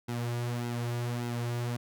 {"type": "tone with flanger", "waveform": "sawtooth", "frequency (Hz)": 119.8, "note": "A#2", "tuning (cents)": 48, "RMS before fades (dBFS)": -33, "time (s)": [0.08, 1.77], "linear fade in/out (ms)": 10, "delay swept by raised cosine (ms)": [1.7, 4.6], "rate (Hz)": 1.7, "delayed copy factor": -0.6, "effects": []}